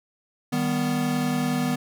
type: chord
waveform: square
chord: Eb augmented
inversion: none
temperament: equal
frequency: 155.56 / 196 / 246.9 Hz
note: Eb3 / G3 / B3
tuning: 0 / 0 / 0 cents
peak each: -29 / -31 / -25 dBFS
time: 0.52-1.76 s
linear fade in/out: 10 ms
effects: none